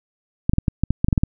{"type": "clicks", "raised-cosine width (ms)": 5, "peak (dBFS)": -4, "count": 11, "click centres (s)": [0.495, 0.535, 0.584, 0.682, 0.836, 0.906, 1.045, 1.085, 1.128, 1.178, 1.235], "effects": []}